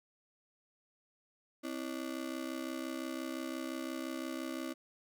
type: ring-modulated tone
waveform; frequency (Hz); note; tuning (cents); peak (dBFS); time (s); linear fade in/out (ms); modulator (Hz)
35% pulse; 293.7; D4; 0; -33; 1.63-4.74; 20; 32.9
effects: none